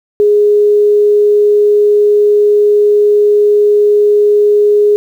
sine tone, 415.3 Hz, G#4, in tune, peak -5 dBFS, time 0.2-4.96 s, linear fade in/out 0 ms, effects 7-bit

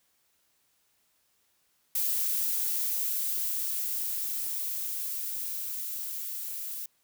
violet noise with level ramp, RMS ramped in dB -28 to -37 dBFS, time 1.95-6.86 s, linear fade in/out 5 ms, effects white hiss -71 dBFS RMS until 7.03 s

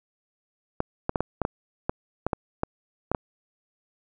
clicks, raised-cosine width 1 ms, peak -10 dBFS, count 12, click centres 0.804 / 1.094 / 1.158 / 1.206 / 1.417 / 1.451 / 1.895 / 2.266 / 2.332 / 2.634 / 3.116 / 3.148 s, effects none

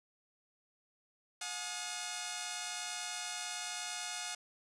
5% pulse tone cluster, 719 / 849 / 1238 Hz, F#5 / G#5 / D#6, -50 / +38 / -9 cents, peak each -29 / -32 / -34 dBFS, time 1.41-4.35 s, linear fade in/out 5 ms, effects resampled to 22050 Hz + 10-bit

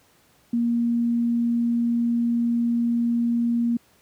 sine tone, 235.5 Hz, A#3, 18 cents sharp, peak -19 dBFS, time 0.53-3.77 s, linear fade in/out 5 ms, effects pink hiss -59 dBFS RMS until 4.01 s + high-pass 80 Hz 12 dB/octave

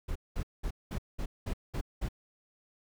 brown noise bursts, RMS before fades -33 dBFS, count 8, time 0.08-2.088 s, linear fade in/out 10 ms, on 76 ms, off 200 ms, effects none

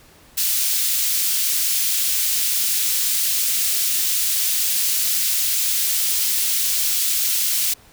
white high-pass noise, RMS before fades -20 dBFS, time 0.37-7.74 s, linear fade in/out 10 ms, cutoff 3100 Hz, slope 12 dB/octave, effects pink hiss -50 dBFS RMS until 7.92 s

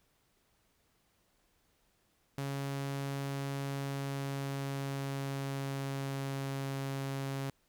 sawtooth tone with pitch glide, 138.59 to 136.6 Hz, C#3 to C#3, 0 to -25 cents, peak -31 dBFS, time 2.38-7.5 s, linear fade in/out 2 ms, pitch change -25 cents, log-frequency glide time 3.66-6.75 s, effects pink hiss -73 dBFS RMS until 7.68 s

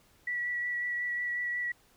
sine tone with vibrato, 1944 Hz, B6, 28 cents flat, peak -30 dBFS, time 0.27-1.72 s, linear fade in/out 5 ms, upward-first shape sine, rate 5.5 Hz, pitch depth 14 cents each way, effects pink hiss -64 dBFS RMS until 1.96 s

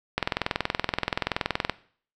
click train, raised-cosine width 0.3 ms, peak -7 dBFS, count 33, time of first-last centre 0.18-1.697 s, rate 21.1 Hz, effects noise-tail reverb RT60 0.5 s tail -18 dB re dry

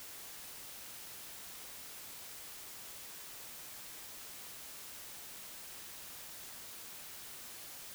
silence, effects white hiss -49 dBFS RMS until 7.94 s

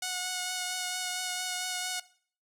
5% pulse tone with vibrato, 731 Hz, F#5, 21 cents flat, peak -20 dBFS, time 0.02-2 s, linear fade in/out 5 ms, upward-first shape triangle, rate 4.4 Hz, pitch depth 16 cents each way, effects noise-tail reverb RT60 0.5 s tail -19 dB re dry

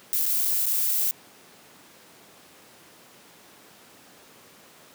violet noise with dropouts, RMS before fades -24 dBFS, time 0.13-1.11 s, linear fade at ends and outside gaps 0 ms, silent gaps 0.256-0.262 / 0.451-0.455 / 0.657-0.665 s, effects pink hiss -51 dBFS RMS until 4.94 s + high-pass 200 Hz 12 dB/octave

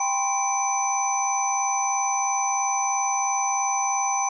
sine tone cluster, 794 / 993 / 1056 / 2331 / 6030 Hz, G5 / B5 / C6 / D7 / F#8, +22 / +9 / +16 / -14 / +32 cents, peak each -25 / -30 / -30 / -34 / -26 dBFS, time 0-4.29 s, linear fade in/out 5 ms, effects none

